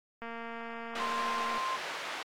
click train, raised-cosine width 0.5 ms, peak -27 dBFS, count 315, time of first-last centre 0.22-1.579 s, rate 231 Hz
pink band-pass noise, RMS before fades -39 dBFS, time 0.95-2.23 s, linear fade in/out 5 ms, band 760 to 3300 Hz, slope 12 dB/octave
sine tone, 1046.5 Hz, C6, in tune, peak -32 dBFS, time 0.99-1.77 s, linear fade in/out 20 ms
effects AAC 64 kbps

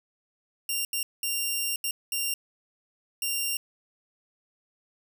10% pulse tone bursts at uneven times, 2780 Hz, F7, 9 cents flat, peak -18 dBFS, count 6, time 0.69-0.85 / 0.93-1.03 / 1.23-1.76 / 1.84-1.91 / 2.12-2.34 / 3.22-3.57 s, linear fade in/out 2 ms, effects none

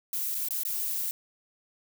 violet noise with dropouts, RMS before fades -31 dBFS, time 0.13-1.11 s, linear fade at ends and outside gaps 1 ms, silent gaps 0.346-0.35 / 0.486-0.507 / 0.634-0.651 s, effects none

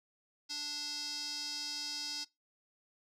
square tone with band-pass filter, 293.7 Hz, D4, in tune, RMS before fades -40 dBFS, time 0.49-2.25 s, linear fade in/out 20 ms, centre 5000 Hz, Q 5.5, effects noise-tail reverb RT60 0.2 s tail -22 dB re dry

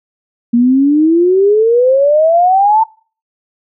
sine exponential sweep, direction up, 232.6 to 905 Hz, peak -6 dBFS, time 0.53-2.84 s, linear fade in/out 10 ms, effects noise-tail reverb RT60 0.4 s tail -22 dB re dry

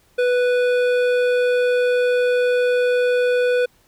sine tone with hard clipping, 493.9 Hz, B4, in tune, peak -17 dBFS, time 0.18-3.66 s, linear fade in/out 10 ms, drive 12 dB, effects pink hiss -58 dBFS RMS until 3.87 s

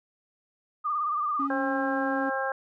sine tone with vibrato, 1200 Hz, D6, 37 cents sharp, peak -25 dBFS, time 0.84-1.48 s, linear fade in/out 20 ms, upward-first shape sine, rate 18 Hz, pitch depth 60 cents each way
triangle tone with pitch glide, 277.2 to 274 Hz, C#4 to C#4, 0 to -20 cents, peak -27 dBFS, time 1.39-2.3 s, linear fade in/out 10 ms, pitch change -20 cents, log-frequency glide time 1.5-2.04 s
harmonic tone, 267.4 Hz, C4, 38 cents sharp, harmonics 2 / 3 / 4 / 5 / 6, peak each -31 / -32 / -35 / -36 / -32 dBFS, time 1.5-2.52 s, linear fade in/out 2 ms
effects none

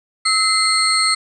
sine tone cluster, 1293 / 2068 / 4172 / 4373 / 8400 Hz, E6 / C7 / C8 / C#8 / C9, -34 / -21 / -6 / -24 / +6 cents, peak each -20 dBFS, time 0.25-1.15 s, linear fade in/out 10 ms, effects none

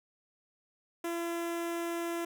sawtooth tone with notch filter, 339.2 Hz, E4, 50 cents sharp, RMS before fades -35 dBFS, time 1.04-2.25 s, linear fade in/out 5 ms, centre 4400 Hz, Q 1.8, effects none

